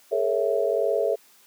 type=chord; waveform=sine; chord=A# half-diminished seventh; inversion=third; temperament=equal with one note detuned; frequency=415.3 / 457.6 / 554.4 / 659.3 Hz; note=G#4 / A#4 / C#5 / E5; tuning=0 / -32 / 0 / 0 cents; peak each=-26 dBFS; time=0.11-1.16 s; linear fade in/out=20 ms; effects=white hiss -56 dBFS RMS until 1.46 s + high-pass 200 Hz 12 dB/octave